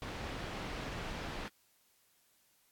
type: low-pass noise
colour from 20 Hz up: pink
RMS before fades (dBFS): -42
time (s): 0.02-1.48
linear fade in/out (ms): 0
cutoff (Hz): 3700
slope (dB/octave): 12
effects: white hiss -71 dBFS RMS until 2.71 s + AAC 64 kbps